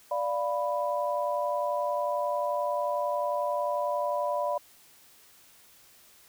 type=chord; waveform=sine; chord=B diminished; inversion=first; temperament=equal; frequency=587.3 / 698.5 / 987.8 Hz; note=D5 / F5 / B5; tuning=0 / 0 / 0 cents; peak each=-29 / -33 / -31 dBFS; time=0.11-4.58 s; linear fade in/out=5 ms; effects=white hiss -57 dBFS RMS until 6.28 s